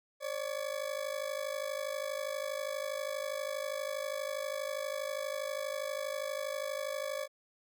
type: ring-modulated tone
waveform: 40% pulse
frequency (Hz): 568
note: C#5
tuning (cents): +42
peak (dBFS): -31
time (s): 0.2-7.28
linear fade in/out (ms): 50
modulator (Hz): 26.2
effects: none